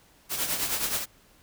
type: noise with tremolo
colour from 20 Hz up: white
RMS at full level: -26 dBFS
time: 0.29-1.06 s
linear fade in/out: 50 ms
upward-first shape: triangle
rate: 9.5 Hz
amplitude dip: 65%
effects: pink hiss -59 dBFS RMS until 1.42 s